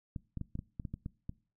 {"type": "clicks", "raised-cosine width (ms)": 5, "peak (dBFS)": -26, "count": 10, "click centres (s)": [0.162, 0.373, 0.413, 0.554, 0.591, 0.798, 0.852, 0.94, 1.061, 1.294], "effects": ["noise-tail reverb RT60 0.4 s tail -22 dB re dry"]}